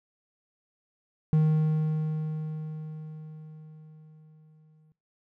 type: tone with exponential decay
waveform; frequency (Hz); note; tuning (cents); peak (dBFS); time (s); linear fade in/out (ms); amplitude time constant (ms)
triangle; 155.56; D#3; 0; -16; 1.33-4.92; 0; 780
effects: noise-tail reverb RT60 0.3 s tail -21 dB re dry